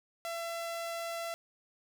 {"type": "tone", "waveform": "sawtooth", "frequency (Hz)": 673, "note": "E5", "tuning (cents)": 36, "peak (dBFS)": -32, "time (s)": [0.25, 1.34], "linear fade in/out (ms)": 0, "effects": []}